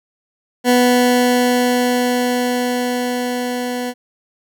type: tone with level ramp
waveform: 20% pulse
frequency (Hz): 246.9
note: B3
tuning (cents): 0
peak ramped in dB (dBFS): -5 to -16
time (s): 0.64-3.94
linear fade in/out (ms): 50
effects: none